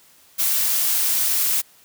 blue noise, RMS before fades -20 dBFS, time 0.38-1.62 s, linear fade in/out 20 ms, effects white hiss -53 dBFS RMS until 1.84 s + high-pass 60 Hz 12 dB/octave

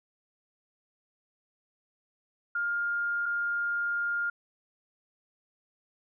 sine tone pair in turn, 1409 / 1409 Hz, F6 / F6, +15 / +15 cents, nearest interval unison, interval 0 cents, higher neither, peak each -27 dBFS, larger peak neither, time 2.55-3.26 / 3.26-4.3 s, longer second, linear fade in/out 5 ms, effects none

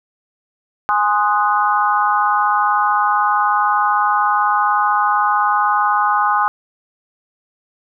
sine chord, Ab dominant seventh, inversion none, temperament equal, 830.6 / 1046.5 / 1244.5 / 1480 Hz, Ab5 / C6 / Eb6 / Gb6, 0 / 0 / 0 / 0 cents, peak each -17 / -19 / -17 / -22 dBFS, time 0.89-6.48 s, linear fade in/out 0 ms, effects none

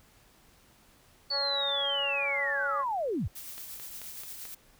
sine linear sweep, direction down, 4493 to 51.5 Hz, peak -28 dBFS, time 1.3-3.28 s, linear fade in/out 10 ms
harmonic tone, 280 Hz, C#4, 18 cents sharp, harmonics 2 / 3 / 4 / 5 / 6 / 7, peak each -35 / -39 / -41 / -43 / -45 / -46 dBFS, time 1.3-2.85 s, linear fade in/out 50 ms
blue noise with tremolo, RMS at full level -41 dBFS, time 3.35-4.55 s, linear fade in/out 10 ms, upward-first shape triangle, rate 8.6 Hz, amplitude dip 40%
click train, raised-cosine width 0.2 ms, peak -28 dBFS, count 5, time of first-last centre 3.58-4.453 s, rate 4.58 Hz
effects pink hiss -61 dBFS RMS until 4.79 s

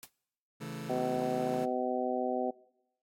white noise with exponential decay, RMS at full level -42 dBFS, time 0.03-0.11 s, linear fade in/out 0 ms, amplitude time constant 17 ms
sawtooth chord, A major, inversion first, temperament just, 137.5 / 165 / 220 Hz, C#3 / E3 / A3, -14 / +2 / 0 cents, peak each -39 / -39 / -39 dBFS, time 0.6-1.66 s, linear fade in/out 20 ms
harmonic tone, 126.3 Hz, B2, 39 cents sharp, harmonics 2 / 3 / 4 / 5 / 6, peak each -36 / -36 / -36 / -36 / -36 dBFS, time 0.89-2.51 s, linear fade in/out 10 ms
effects noise-tail reverb RT60 0.8 s tail -22 dB re dry + AAC 64 kbps

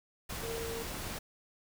sine tone in noise, 457.7 Hz, A#4, 32 cents flat, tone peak -38 dBFS, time 0.43-0.83 s, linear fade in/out 10 ms, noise pink, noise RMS -40 dBFS, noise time 0.29-1.19 s, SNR -1 dB, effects none

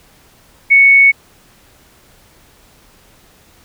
sine tone, 2217 Hz, C#7, in tune, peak -4 dBFS, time 0.7-1.12 s, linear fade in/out 20 ms, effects pink hiss -48 dBFS RMS until 3.64 s

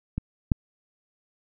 clicks, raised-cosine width 5 ms, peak -15 / -7 dBFS, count 2, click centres 0.18 / 0.518 s, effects none

